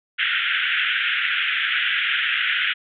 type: band-pass noise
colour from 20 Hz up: pink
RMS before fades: -22 dBFS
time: 0.18-2.74 s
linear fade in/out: 20 ms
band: 1400 to 3400 Hz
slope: 96 dB/octave
effects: none